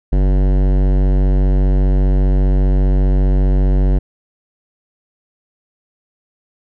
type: tone with hard clipping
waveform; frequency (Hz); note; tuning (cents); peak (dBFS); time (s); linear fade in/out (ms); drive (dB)
sine; 47.49; F#1; +46; -12; 0.12-3.99; 10; 18
effects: none